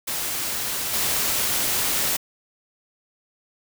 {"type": "noise with level steps", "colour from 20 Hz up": "white", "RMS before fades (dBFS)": [-27, -23], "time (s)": [0.07, 2.17], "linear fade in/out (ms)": 10, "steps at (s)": 0.93, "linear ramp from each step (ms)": 10, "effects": []}